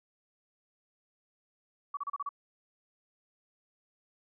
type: tone bursts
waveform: sine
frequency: 1136 Hz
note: C#6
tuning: 42 cents sharp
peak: -32 dBFS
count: 6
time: 1.94-2.291 s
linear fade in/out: 5 ms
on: 31 ms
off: 33 ms
effects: none